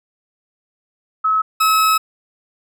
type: tone pair in turn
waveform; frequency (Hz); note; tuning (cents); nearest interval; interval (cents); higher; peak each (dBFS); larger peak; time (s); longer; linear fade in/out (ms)
sine / 40% pulse; 1289 / 1289; E6 / E6; -39 / -39; unison; 0; neither; -13 / -11; second; 1.24-1.42 / 1.6-1.98; second; 10
effects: none